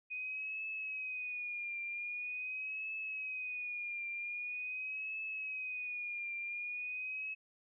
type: tone with vibrato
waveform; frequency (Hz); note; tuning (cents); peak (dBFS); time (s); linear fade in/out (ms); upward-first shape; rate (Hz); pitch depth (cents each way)
sine; 2489; D#7; 0; -38; 0.1-7.35; 20; triangle; 0.44; 81
effects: none

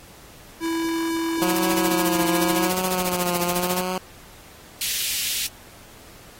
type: tone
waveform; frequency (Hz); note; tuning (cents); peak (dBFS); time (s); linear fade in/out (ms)
square; 329.6; E4; 0; -23; 0.6-2.71; 50
type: noise with tremolo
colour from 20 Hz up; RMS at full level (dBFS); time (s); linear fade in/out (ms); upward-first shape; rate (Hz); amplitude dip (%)
white; -26; 1.41-3.82; 20; sine; 14; 95
type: tone with vibrato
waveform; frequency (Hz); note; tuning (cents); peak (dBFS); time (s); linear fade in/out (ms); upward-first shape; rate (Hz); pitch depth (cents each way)
10% pulse; 180; F#3; -47; -16; 1.42-3.98; 0; triangle; 0.88; 53
type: high-pass noise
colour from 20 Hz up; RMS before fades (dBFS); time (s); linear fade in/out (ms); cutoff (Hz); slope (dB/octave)
pink; -26; 4.81-5.47; 5; 2500; 24
effects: pink hiss -47 dBFS RMS until 6.39 s + AAC 48 kbps

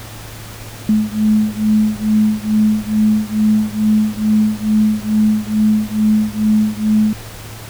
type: beating tone pair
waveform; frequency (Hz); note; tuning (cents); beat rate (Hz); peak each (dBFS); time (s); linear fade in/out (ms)
sine; 213.5 / 215.8; G#3 / A3; +48 / -33; 2.3; -14 / -15; 0.89-7.13; 2
effects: added 109 Hz sine -33 dBFS peak until 7.69 s + pink hiss -34 dBFS RMS until 7.69 s

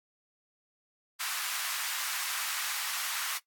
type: high-pass noise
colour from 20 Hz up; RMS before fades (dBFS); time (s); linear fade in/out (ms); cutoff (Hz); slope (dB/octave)
pink; -34; 1.19-3.39; 20; 1100; 24
effects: noise-tail reverb RT60 0.1 s tail -17 dB re dry + AAC 64 kbps

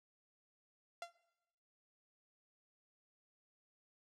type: tone with exponential decay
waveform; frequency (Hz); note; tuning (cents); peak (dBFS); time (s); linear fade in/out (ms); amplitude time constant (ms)
sawtooth; 687; F5; -29; -36; 1.02-1.13; 2; 23
effects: noise-tail reverb RT60 1.0 s tail -20 dB re dry + low-pass 8000 Hz 12 dB/octave

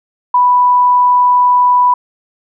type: tone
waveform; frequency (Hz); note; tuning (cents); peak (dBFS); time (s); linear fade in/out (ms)
sine; 988; B5; 0; -6; 0.34-1.94; 5
effects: none

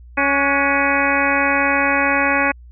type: harmonic tone with a mistuned harmonic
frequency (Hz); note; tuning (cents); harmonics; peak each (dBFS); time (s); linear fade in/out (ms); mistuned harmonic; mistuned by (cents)
278.8; C#4; +10; 1 / 2 / 3 / 4 / 5 / 6 / 7 / 8 / 9; -23 / -23 / -23 / -23 / -23 / -23 / -23 / -23 / -23; 0.17-2.52; 10; 5; +71
effects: added 60 Hz sine -38 dBFS peak until 2.71 s

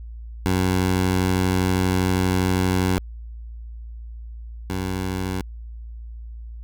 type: tone pair in turn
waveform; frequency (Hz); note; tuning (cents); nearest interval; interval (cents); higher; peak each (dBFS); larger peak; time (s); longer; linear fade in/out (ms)
15% pulse; 92.5 / 93.41; F#2 / F#2; 0 / +17; unison; 17; second; -12 / -18; first; 0.46-2.98 / 4.7-5.41; first; 0
effects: added 57 Hz sine -33 dBFS peak until 6.63 s

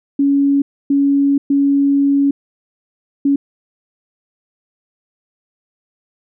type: tone bursts at uneven times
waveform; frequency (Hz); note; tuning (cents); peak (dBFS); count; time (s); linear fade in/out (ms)
sine; 280; C#4; +18; -10; 4; 0.19-0.62 / 0.9-1.38 / 1.5-2.31 / 3.25-3.36; 5
effects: none

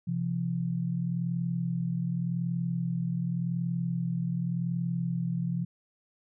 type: tone pair together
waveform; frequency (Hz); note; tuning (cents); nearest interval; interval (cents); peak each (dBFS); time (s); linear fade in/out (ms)
sine; 130.81 / 171.69; C3 / F3; 0 / -29; perfect fourth; 471; -32 / -29; 0.07-5.65; 10
effects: none

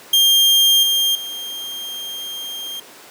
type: tone with level steps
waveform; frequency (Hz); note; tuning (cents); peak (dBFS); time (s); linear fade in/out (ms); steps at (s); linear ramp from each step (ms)
40% pulse; 3200; G7; +35; -10 / -14 / -26; 0.13-2.8; 5; 0.83 / 1.15; 2
effects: pink hiss -41 dBFS RMS until 3.1 s + high-pass 300 Hz 12 dB/octave

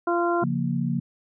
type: harmonic tone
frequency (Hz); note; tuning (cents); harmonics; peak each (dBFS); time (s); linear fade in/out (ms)
345.2; F4; -20; 1 / 2 / 3 / 4; -23 / -26 / -28 / -29; 0.07-0.44; 5
type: chord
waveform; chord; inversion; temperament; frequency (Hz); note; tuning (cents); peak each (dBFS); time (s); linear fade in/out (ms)
sine; Bb minor; first; just; 139.85 / 174.81 / 233.1; Db3 / F3 / Bb3; +16 / +2 / 0; -27 / -27 / -27; 0.42-1; 10
effects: none

